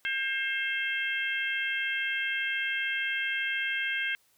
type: harmonic tone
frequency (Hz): 533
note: C5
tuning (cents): +32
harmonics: 3 / 4 / 5 / 6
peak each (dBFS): -31 / -33 / -35 / -37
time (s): 0.05-4.15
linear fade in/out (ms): 0
effects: white hiss -67 dBFS RMS until 4.37 s